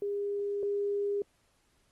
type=tone pair in turn; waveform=sine; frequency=405.4 / 405.4 Hz; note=G#4 / G#4; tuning=-42 / -42 cents; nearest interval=unison; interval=0 cents; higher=neither; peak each=-30 / -28 dBFS; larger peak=second; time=0.02-0.63 / 0.63-1.22 s; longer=first; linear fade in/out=2 ms; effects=pink hiss -70 dBFS RMS until 1.91 s + Opus 32 kbps